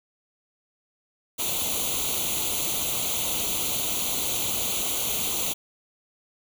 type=noise with comb filter; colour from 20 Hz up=white; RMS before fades=-27 dBFS; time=1.38-5.54 s; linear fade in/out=20 ms; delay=0.29 ms; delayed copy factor=+0.85; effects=none